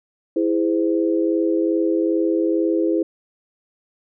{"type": "chord", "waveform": "sine", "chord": "E augmented", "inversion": "none", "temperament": "just", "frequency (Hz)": [329.6, 412, 515], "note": ["E4", "G#4", "B#4"], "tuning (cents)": [0, -14, -28], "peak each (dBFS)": [-18, -23, -24], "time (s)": [0.36, 3.03], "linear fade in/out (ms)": 5, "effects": []}